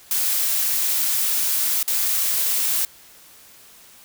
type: noise with dropouts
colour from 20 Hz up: blue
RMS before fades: -21 dBFS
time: 0.11-2.85 s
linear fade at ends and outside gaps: 2 ms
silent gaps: 1.829-1.878 s
effects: white hiss -48 dBFS RMS until 4.04 s